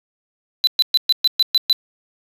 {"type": "tone bursts", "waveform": "triangle", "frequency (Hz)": 4000, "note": "B7", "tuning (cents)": 21, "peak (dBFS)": -9, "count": 8, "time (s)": [0.64, 1.728], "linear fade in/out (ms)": 0, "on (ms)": 31, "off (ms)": 120, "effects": ["resampled to 32000 Hz"]}